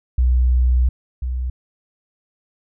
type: tone pair in turn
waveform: sine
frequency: 62.2 / 62.81 Hz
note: B1 / B1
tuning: +13 / +30 cents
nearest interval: unison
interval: 17 cents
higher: second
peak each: -12 / -20 dBFS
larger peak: first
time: 0.18-0.89 / 1.22-1.5 s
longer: first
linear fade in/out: 5 ms
effects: none